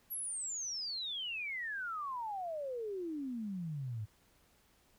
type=exponential sweep; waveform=sine; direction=down; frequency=11840 to 102 Hz; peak=-37 dBFS; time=0.1-4.06 s; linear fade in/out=20 ms; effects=pink hiss -69 dBFS RMS until 4.98 s